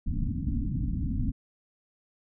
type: low-pass noise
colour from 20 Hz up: pink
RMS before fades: -29 dBFS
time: 0.06-1.32 s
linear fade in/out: 10 ms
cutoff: 290 Hz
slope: 96 dB/octave
effects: none